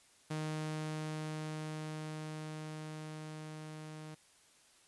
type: tone with level ramp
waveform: sawtooth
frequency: 155 Hz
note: D#3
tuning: 6 cents flat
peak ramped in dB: -32 to -42 dBFS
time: 0.3-4.15 s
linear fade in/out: 10 ms
effects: white hiss -65 dBFS RMS until 4.87 s + resampled to 24000 Hz